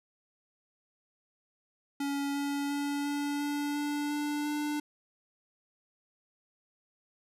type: tone with pitch steps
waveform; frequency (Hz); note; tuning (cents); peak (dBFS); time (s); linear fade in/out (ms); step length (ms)
square; 281.4 / 283.5 / 285.7 / 287.8 / 290 / 292.2 / 294.4 / 296.6; C#4 / C#4 / D4 / D4 / D4 / D4 / D4 / D4; +26 / +39 / -48 / -35 / -22 / -9 / +4 / +17; -31; 2-4.8; 5; 350
effects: resampled to 32000 Hz